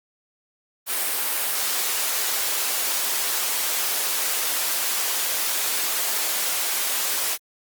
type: high-pass noise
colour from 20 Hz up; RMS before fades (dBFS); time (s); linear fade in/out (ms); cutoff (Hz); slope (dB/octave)
white; -24; 0.86-7.38; 50; 430; 12
effects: Opus 32 kbps